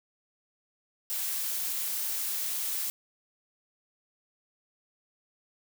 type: noise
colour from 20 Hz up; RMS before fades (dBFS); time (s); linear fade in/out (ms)
blue; -32; 1.1-2.9; 0
effects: none